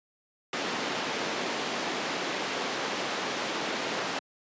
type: band-pass noise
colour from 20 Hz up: pink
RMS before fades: -32 dBFS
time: 0.53-4.19 s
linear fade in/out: 2 ms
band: 260 to 4800 Hz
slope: 12 dB/octave
effects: high-pass 150 Hz 12 dB/octave + resampled to 16000 Hz